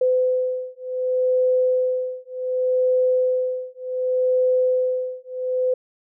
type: beating tone pair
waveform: sine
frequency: 508 / 508.67 Hz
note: B4 / C5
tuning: +49 / -49 cents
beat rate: 0.67 Hz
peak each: -21 / -21 dBFS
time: 0.01-5.74 s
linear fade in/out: 5 ms
effects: none